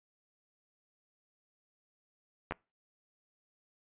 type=clicks; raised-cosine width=0.5 ms; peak=-20 dBFS; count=2; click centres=2.51 / 2.522 s; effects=noise-tail reverb RT60 0.3 s tail -25 dB re dry + resampled to 8000 Hz